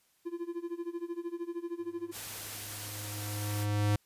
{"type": "tone with tremolo", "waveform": "triangle", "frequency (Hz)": 342.5, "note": "F4", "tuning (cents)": -34, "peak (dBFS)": -30, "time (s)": [0.25, 2.12], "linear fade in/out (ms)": 20, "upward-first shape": "sine", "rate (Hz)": 13, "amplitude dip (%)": 90}
{"type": "tone with exponential growth", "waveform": "square", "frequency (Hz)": 103.83, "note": "G#2", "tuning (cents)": 0, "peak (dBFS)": -25, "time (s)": [1.79, 3.96], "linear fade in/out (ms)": 5, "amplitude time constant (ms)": 470}
{"type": "noise", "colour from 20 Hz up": "white", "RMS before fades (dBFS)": -41, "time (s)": [2.11, 3.67], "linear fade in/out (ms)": 50}
{"effects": ["white hiss -70 dBFS RMS until 4.05 s", "resampled to 32000 Hz"]}